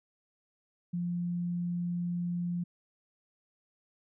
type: tone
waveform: sine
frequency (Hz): 174.6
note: F3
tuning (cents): 0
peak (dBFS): -30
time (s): 0.93-2.64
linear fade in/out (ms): 10
effects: none